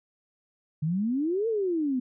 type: exponential two-way sweep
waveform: sine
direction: up then down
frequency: 147.3 to 466.2 to 244.8 Hz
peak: -24 dBFS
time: 0.82-2 s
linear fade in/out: 10 ms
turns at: 1.48 s
effects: none